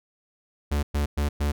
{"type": "tone bursts", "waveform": "45% pulse", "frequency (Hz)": 72.8, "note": "D2", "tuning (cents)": -15, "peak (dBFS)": -22, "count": 4, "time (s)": [0.71, 1.52], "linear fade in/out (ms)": 10, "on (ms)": 120, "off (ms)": 110, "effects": []}